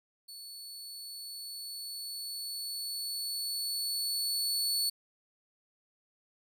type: tone with level ramp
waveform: sawtooth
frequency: 4435 Hz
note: C#8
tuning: in tune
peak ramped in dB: -42 to -25 dBFS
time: 0.28-4.9 s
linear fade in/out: 10 ms
effects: none